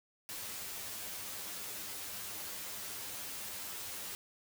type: noise with comb filter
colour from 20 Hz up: white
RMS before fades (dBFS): -43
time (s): 0.29-4.15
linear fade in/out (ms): 0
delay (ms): 9.9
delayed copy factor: +0.9
effects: none